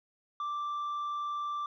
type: tone with tanh clipping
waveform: sine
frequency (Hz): 1174.7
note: D6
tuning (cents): 0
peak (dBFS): -33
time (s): 0.4-1.66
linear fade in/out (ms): 2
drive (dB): 3
effects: none